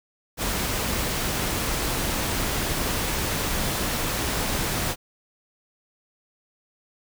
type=noise; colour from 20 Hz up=pink; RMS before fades=-26 dBFS; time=0.37-4.96 s; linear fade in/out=50 ms; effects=none